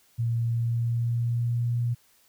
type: tone with pitch glide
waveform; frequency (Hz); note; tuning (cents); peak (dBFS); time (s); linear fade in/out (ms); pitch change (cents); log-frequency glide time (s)
sine; 116.54 to 119.54; A#2 to A#2; 0 to +44; -23; 0.18-1.95; 20; +44; 0.49-1.77
effects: white hiss -62 dBFS RMS until 2.28 s